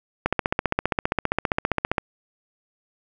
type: click train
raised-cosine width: 0.5 ms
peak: -5 dBFS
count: 27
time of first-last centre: 0.26-1.982 s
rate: 15.1 Hz
effects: none